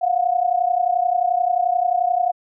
sine tone pair together, 699.6 / 731 Hz, F5 / F#5, +3 / -21 cents, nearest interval minor second, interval 76 cents, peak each -19 dBFS, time 0.01-2.32 s, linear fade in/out 20 ms, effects none

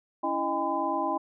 sine tone cluster, 282.8 / 331.9 / 621 / 808 / 1014 Hz, C#4 / E4 / D#5 / G#5 / B5, +35 / +12 / -3 / -48 / +45 cents, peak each -35 / -33 / -33 / -31 / -30 dBFS, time 0.23-1.18 s, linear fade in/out 10 ms, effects none

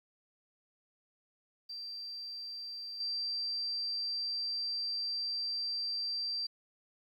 sine tone with level steps, 4699 Hz, D8, in tune, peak -40 / -33 dBFS, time 1.69-6.47 s, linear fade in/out 10 ms, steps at 3 s, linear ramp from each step 5 ms, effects 11-bit

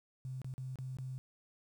sine tone with dropouts, 130 Hz, C3, 11 cents flat, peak -39 dBFS, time 0.25-1.18 s, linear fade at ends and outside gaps 0 ms, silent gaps 0.417-0.445 / 0.539-0.58 / 0.757-0.787 / 0.969-0.986 s, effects 11-bit

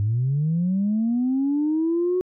sine linear sweep, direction up, 99.2 to 370 Hz, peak -18 dBFS, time 0-2.21 s, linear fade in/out 0 ms, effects tanh soft clip ceiling -15 dBFS

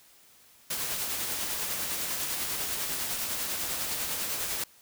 white noise with tremolo, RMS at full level -31 dBFS, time 0.7-4.64 s, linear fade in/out 5 ms, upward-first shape sine, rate 10 Hz, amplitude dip 30%, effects white hiss -58 dBFS RMS until 4.81 s

